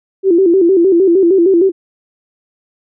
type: tone with vibrato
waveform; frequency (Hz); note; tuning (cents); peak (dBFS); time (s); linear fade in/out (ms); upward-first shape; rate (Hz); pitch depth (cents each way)
sine; 361.5; F#4; -40; -6; 0.23-1.72; 50; square; 6.5; 110
effects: none